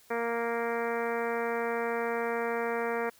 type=harmonic tone; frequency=233.1 Hz; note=A#3; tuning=in tune; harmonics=1 / 2 / 3 / 4 / 5 / 6 / 7 / 8 / 9 / 10; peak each=-39 / -31 / -37 / -38 / -41 / -40 / -42 / -41 / -45 / -45 dBFS; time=0.1-3.1 s; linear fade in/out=10 ms; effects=white hiss -60 dBFS RMS until 3.19 s